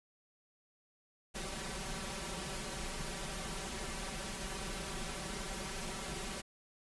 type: noise with comb filter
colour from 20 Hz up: pink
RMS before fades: -41 dBFS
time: 1.34-6.42 s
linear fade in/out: 20 ms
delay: 5.2 ms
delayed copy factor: +0.9
effects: resampled to 24000 Hz

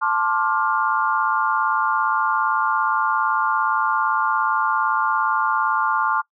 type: chord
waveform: sine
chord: D minor seventh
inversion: second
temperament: just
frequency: 881 / 1057.2 / 1174.7 / 1409.6 Hz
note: A5 / C6 / D6 / F6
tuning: +2 / +18 / 0 / +16 cents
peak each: -23 dBFS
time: 0.01-6.22 s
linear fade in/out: 20 ms
effects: noise-tail reverb RT60 0.1 s tail -23 dB re dry

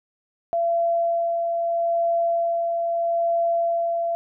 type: tone with tremolo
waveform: sine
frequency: 678 Hz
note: E5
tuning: 49 cents sharp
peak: -18 dBFS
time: 0.53-4.15 s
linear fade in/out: 0 ms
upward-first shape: sine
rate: 0.78 Hz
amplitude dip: 30%
effects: none

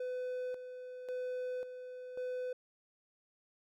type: tone with tremolo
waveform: triangle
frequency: 503 Hz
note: B4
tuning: 32 cents sharp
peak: -34 dBFS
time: 0-2.53 s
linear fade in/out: 5 ms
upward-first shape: square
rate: 0.92 Hz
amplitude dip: 60%
effects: none

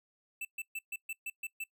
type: tone bursts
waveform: square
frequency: 2650 Hz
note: E7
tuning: 9 cents sharp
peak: -37 dBFS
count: 8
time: 0.41-1.64 s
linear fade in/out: 5 ms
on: 40 ms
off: 130 ms
effects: noise-tail reverb RT60 0.1 s tail -21 dB re dry

